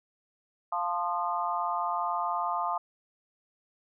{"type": "chord", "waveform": "sine", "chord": "F dominant seventh", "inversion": "none", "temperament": "equal with one note detuned", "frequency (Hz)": [698.5, 880, 1046.5, 1222.4], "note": ["F5", "A5", "C6", "Eb6"], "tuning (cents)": [0, 0, 0, -31], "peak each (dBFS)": -33, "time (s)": [0.72, 2.78], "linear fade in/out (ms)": 5, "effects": []}